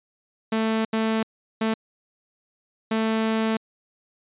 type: tone bursts at uneven times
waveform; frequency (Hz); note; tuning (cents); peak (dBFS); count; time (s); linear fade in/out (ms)
sawtooth; 221.6; A3; +13; -17; 4; 0.52-0.85 / 0.93-1.23 / 1.61-1.74 / 2.91-3.57; 5
effects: resampled to 8000 Hz